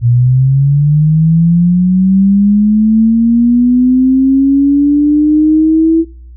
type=linear sweep; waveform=sine; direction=up; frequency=116.9 to 329.6 Hz; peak=-5 dBFS; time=0.01-6.05 s; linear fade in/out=50 ms; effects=noise-tail reverb RT60 0.5 s tail -24 dB re dry + added 60 Hz sine -30 dBFS peak until 6.36 s